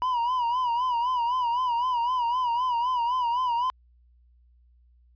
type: tone with vibrato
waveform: triangle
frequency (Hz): 976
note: B5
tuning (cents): -21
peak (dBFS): -21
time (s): 0.02-3.7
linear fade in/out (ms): 0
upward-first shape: sine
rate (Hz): 3.9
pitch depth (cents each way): 88
effects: added 60 Hz sine -56 dBFS peak until 5.15 s + resampled to 11025 Hz